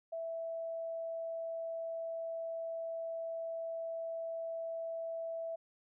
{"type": "tone", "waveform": "sine", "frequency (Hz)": 659.3, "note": "E5", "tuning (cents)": 0, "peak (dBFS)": -37, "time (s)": [0.12, 5.56], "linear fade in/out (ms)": 10, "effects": []}